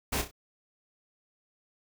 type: noise with echo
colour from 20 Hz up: pink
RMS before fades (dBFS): -30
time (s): 0.12-0.22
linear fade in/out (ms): 10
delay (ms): 31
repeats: 3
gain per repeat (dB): -8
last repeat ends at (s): 0.313
effects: none